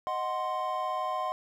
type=chord; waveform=triangle; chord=C diminished; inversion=first; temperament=equal; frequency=622.3 / 740 / 1046.5 Hz; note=Eb5 / Gb5 / C6; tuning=0 / 0 / 0 cents; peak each=-34 / -32 / -30 dBFS; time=0.07-1.32 s; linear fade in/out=0 ms; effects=none